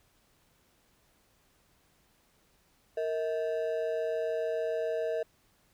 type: ring-modulated tone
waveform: triangle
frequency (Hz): 551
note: C#5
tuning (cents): -11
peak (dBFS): -24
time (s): 2.97-5.23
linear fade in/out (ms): 5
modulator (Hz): 87.6
effects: pink hiss -68 dBFS RMS until 5.73 s

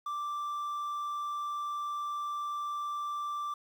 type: tone with quantisation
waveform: triangle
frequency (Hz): 1174.7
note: D6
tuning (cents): 0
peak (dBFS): -31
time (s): 0.06-3.54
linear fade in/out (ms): 5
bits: 10
effects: none

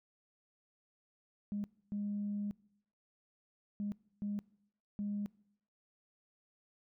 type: tone bursts at uneven times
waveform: sine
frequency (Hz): 205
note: G#3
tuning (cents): -22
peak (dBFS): -34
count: 5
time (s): 1.52-1.64 / 1.92-2.51 / 3.8-3.92 / 4.22-4.39 / 4.99-5.26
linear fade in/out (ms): 0
effects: noise-tail reverb RT60 0.8 s tail -24 dB re dry + tanh soft clip ceiling -30 dBFS

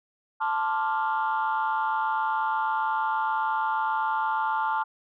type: chord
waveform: sine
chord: D minor seventh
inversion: second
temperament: equal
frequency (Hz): 880 / 1046.5 / 1174.7 / 1396.9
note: A5 / C6 / D6 / F6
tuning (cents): 0 / 0 / 0 / 0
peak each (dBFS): -25 / -31 / -31 / -30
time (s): 0.4-4.84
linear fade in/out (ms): 20
effects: tanh soft clip ceiling -17 dBFS

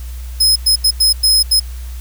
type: tone bursts at uneven times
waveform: sawtooth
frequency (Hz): 5120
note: D#8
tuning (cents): +49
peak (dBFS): -6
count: 6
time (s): 0.4-0.56 / 0.66-0.76 / 0.84-0.91 / 1-1.13 / 1.23-1.43 / 1.51-1.6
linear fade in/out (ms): 10
effects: added 61 Hz sine -24 dBFS peak until 2 s + white hiss -41 dBFS RMS until 2 s

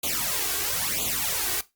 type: noise with flanger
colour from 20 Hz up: white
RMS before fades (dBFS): -27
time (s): 0.03-1.61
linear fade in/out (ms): 5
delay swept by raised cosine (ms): 0.28 to 2.68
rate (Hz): 1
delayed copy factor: +1
effects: noise-tail reverb RT60 0.2 s tail -17 dB re dry + Opus 48 kbps

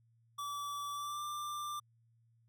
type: tone with pitch glide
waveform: square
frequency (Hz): 1154 to 1185.1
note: D6 to D6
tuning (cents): -31 to +15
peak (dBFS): -39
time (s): 0.38-1.8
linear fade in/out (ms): 10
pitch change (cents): +46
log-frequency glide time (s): 0.92-1.23
effects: added 115 Hz sine -67 dBFS peak until 2.48 s

